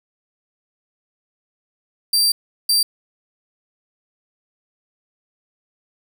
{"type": "tone bursts at uneven times", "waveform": "sawtooth", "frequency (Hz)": 4699, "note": "D8", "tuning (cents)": 0, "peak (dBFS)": -11, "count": 2, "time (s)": [[2.13, 2.32], [2.69, 2.83]], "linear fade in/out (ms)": 5, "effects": []}